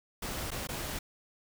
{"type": "noise with dropouts", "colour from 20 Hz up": "pink", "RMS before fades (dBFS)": -37, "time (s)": [0.22, 0.99], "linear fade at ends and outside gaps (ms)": 5, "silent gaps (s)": [[0.506, 0.515], [0.672, 0.688]], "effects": []}